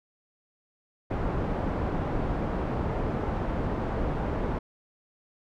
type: low-pass noise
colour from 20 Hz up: pink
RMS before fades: -29 dBFS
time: 1.1-4.59 s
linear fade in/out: 10 ms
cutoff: 950 Hz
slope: 12 dB/octave
effects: none